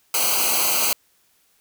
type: noise with comb filter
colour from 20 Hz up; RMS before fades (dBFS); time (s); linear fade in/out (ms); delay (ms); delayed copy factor
white; -20; 0.14-0.93; 2; 0.56; -0.95
effects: white hiss -62 dBFS RMS until 1.6 s